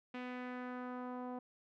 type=tone with low-pass filter sweep; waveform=sawtooth; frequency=249.7 Hz; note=B3; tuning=19 cents sharp; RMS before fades=-44 dBFS; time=0.14-1.39 s; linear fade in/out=5 ms; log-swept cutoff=2600 to 860 Hz; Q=1.8; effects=none